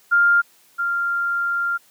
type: tone pair in turn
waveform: sine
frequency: 1400 / 1392 Hz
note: F6 / F6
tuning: +4 / -6 cents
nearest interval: unison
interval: 10 cents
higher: first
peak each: -12 / -19 dBFS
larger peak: first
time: 0.11-0.42 / 0.78-1.78 s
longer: second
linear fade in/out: 20 ms
effects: white hiss -55 dBFS RMS until 1.9 s + high-pass 150 Hz 12 dB/octave